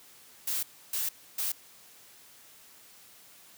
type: noise bursts at uneven times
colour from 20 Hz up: blue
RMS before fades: -31 dBFS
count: 3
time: 0.47-0.63 / 0.93-1.09 / 1.38-1.52 s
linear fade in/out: 5 ms
effects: white hiss -55 dBFS RMS until 3.57 s + high-pass 80 Hz 12 dB/octave